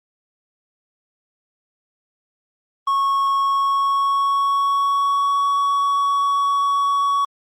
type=tone with pitch glide; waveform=triangle; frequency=1100 to 1123.1 Hz; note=C#6 to C#6; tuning=-14 to +22 cents; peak=-14 dBFS; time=2.87-7.25 s; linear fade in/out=5 ms; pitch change=+36 cents; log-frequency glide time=3.38-5.47 s; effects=Opus 32 kbps